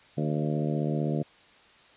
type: harmonic tone with a mistuned harmonic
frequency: 75.6 Hz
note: D#2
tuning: 49 cents flat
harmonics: 2 / 3 / 4 / 5 / 6 / 7 / 8 / 9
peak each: -28 / -32 / -34 / -36 / -38 / -39 / -40 / -41 dBFS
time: 0.17-1.23 s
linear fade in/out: 10 ms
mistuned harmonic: 8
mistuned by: -17 cents
effects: white hiss -56 dBFS RMS until 1.96 s + resampled to 8000 Hz